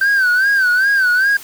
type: tone with vibrato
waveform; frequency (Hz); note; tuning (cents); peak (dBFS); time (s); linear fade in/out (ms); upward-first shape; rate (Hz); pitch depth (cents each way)
sine; 1544; G6; -27; -8; 0.01-1.37; 5; sine; 2.5; 110
effects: tanh soft clip ceiling -10 dBFS + white hiss -36 dBFS RMS until 1.43 s